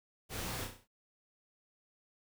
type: noise with echo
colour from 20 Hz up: pink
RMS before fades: -41 dBFS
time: 0.29-0.68 s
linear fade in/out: 50 ms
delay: 33 ms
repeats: 6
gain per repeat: -5 dB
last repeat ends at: 0.878 s
effects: none